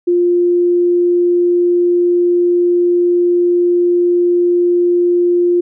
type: tone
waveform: sine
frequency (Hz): 351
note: F4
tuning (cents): +9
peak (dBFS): -9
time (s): 0.07-5.61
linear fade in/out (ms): 10
effects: none